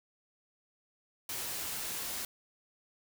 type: noise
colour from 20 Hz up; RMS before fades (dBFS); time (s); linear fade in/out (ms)
white; -38; 1.29-2.25; 2
effects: none